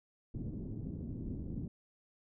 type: low-pass noise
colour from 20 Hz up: white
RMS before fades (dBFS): -41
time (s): 0.34-1.68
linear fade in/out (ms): 5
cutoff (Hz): 270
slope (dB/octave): 24
effects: none